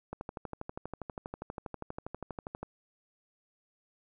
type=click train; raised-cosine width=1 ms; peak=-24 dBFS; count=32; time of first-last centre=0.13-2.63 s; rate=12.4 Hz; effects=none